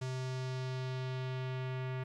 square tone with low-pass filter sweep, 129.3 Hz, C3, 20 cents flat, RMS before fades -38 dBFS, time 0.01-2.04 s, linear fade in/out 10 ms, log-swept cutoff 6700 to 2400 Hz, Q 1.4, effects 12-bit

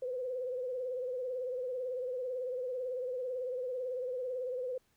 sine tone with vibrato, 505 Hz, B4, 39 cents sharp, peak -34 dBFS, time 0.02-4.78 s, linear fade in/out 5 ms, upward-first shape sine, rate 18 Hz, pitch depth 64 cents each way, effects pink hiss -73 dBFS RMS until 4.96 s

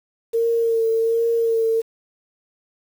sine tone with vibrato, 456.6 Hz, A#4, 36 cents flat, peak -16 dBFS, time 0.33-1.82 s, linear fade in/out 20 ms, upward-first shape sine, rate 1.3 Hz, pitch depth 24 cents each way, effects 7-bit

